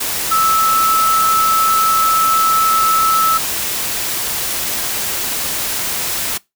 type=tone in noise; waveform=sine; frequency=1308 Hz; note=E6; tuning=14 cents flat; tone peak=-11 dBFS; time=0.31-3.38 s; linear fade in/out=10 ms; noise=white; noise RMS=-20 dBFS; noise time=0-6.38 s; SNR=+6 dB; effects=noise-tail reverb RT60 0.2 s tail -22 dB re dry